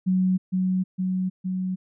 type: tone with echo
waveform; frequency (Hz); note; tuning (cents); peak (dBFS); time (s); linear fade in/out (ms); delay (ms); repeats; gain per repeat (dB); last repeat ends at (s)
sine; 185.6; F#3; +6; -18; 0.06-0.38; 20; 460; 3; -2; 1.76
effects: none